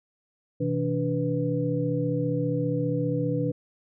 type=tone cluster; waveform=sine; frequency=127.3 / 162.2 / 290.3 / 492.3 Hz; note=C3 / E3 / D4 / B4; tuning=-47 / -28 / -20 / -6 cents; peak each=-29 dBFS; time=0.6-3.52 s; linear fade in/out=10 ms; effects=none

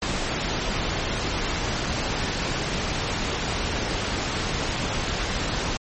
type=noise; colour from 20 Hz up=pink; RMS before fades=-26 dBFS; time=0.02-5.77 s; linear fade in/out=2 ms; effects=low-pass 7000 Hz 12 dB/octave + MP3 32 kbps

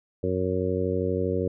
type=harmonic tone; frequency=92.5 Hz; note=F#2; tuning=in tune; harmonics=1 / 2 / 3 / 4 / 5 / 6; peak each=-30 / -32 / -32 / -30 / -28 / -33 dBFS; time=0.23-1.48 s; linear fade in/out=5 ms; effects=none

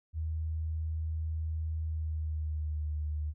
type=tone with pitch glide; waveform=sine; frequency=79.4 to 75.68 Hz; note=D#2 to D#2; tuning=+36 to -47 cents; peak=-31 dBFS; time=0.13-3.34 s; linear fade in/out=50 ms; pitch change=-83 cents; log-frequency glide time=1.84-2.91 s; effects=none

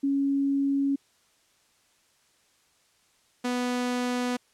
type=tone pair in turn; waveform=sine / sawtooth; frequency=277.4 / 247 Hz; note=C#4 / B3; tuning=+1 / 0 cents; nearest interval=major second; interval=201 cents; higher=first; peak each=-22 dBFS; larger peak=neither; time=0.03-0.96 / 3.44-4.37 s; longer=neither; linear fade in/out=10 ms; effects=white hiss -65 dBFS RMS until 4.53 s + low-pass 9000 Hz 12 dB/octave

